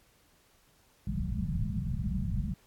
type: low-pass noise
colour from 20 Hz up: white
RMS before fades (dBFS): -32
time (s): 1.07-2.54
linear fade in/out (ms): 2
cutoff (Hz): 210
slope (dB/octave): 96
effects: pink hiss -65 dBFS RMS until 2.66 s + AAC 64 kbps